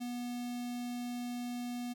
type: tone with notch filter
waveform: square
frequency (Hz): 243.5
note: B3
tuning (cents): -24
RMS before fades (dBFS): -39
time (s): 0-1.94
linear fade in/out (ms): 20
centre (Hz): 1400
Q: 1.2
effects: none